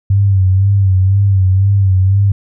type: tone with vibrato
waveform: sine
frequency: 96.7 Hz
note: G2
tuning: 23 cents flat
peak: -7 dBFS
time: 0.1-2.32 s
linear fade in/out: 5 ms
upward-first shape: sine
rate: 2 Hz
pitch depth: 62 cents each way
effects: none